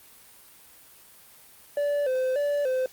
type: tone with vibrato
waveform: triangle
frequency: 546 Hz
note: C#5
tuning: 26 cents flat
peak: -21 dBFS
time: 1.77-2.86 s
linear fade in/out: 2 ms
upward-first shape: square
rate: 1.7 Hz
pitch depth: 100 cents each way
effects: white hiss -52 dBFS RMS until 2.92 s + Opus 32 kbps